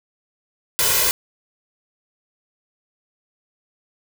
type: noise with comb filter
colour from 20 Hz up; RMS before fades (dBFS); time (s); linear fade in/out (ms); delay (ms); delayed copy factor
white; -18; 0.79-1.11; 0; 2; +0.8
effects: none